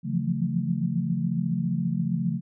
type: tone cluster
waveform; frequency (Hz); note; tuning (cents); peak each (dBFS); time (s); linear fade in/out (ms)
sine; 138.4 / 166.3 / 173.8 / 181 / 222.1; C#3 / E3 / F3 / F#3 / A3; -2 / +16 / -8 / -38 / +16; -30; 0.03-2.41; 50
effects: none